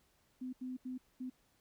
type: tone bursts at uneven times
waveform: sine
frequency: 254.9 Hz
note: C4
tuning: 45 cents flat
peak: -39 dBFS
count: 4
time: 0.41-0.53 / 0.61-0.77 / 0.85-0.98 / 1.2-1.3 s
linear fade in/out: 10 ms
effects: pink hiss -73 dBFS RMS until 1.6 s